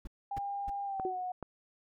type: noise bursts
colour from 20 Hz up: brown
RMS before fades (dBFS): -39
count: 3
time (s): 0.05-0.699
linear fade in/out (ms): 5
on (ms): 23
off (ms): 290
type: tone with pitch glide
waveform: sine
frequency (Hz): 802 to 731.2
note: G5 to F#5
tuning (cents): +39 to -21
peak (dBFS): -34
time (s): 0.31-1.32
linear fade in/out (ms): 5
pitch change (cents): -160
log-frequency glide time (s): 0.85-1.17
type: clicks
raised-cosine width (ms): 1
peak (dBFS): -25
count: 2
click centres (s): 0.998 / 1.427
type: tone with exponential decay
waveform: sine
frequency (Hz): 370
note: F#4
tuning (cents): 0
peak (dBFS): -29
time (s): 1.05-1.24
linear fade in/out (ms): 1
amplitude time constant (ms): 41
effects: none